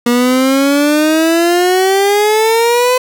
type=exponential sweep; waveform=30% pulse; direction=up; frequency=238.2 to 509 Hz; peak=-6 dBFS; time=0.06-2.98 s; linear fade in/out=5 ms; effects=none